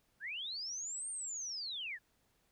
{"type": "linear two-way sweep", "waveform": "sine", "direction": "up then down", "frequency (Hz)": [1480, 8870, 1628], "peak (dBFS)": -39, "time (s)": [0.2, 1.99], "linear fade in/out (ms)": 50, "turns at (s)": 1.1, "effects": ["pink hiss -75 dBFS RMS until 2.51 s"]}